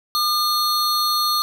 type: tone pair together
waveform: square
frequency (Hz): 1208 / 4305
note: D6 / C8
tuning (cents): +48 / +49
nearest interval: octave + minor seventh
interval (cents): 2201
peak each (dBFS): -21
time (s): 0.15-1.42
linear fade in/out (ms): 0
effects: none